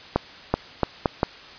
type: accelerating click train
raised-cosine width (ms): 1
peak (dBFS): -4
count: 5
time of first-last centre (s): 0.16-1.231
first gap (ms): 380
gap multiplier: 0.77
effects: white hiss -43 dBFS RMS until 1.58 s + resampled to 11025 Hz